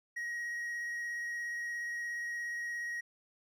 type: tone with vibrato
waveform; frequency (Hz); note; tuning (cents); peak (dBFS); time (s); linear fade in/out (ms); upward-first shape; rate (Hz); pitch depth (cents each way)
triangle; 1893; A#6; +26; -34; 0.16-3.01; 10; sine; 17; 9
effects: none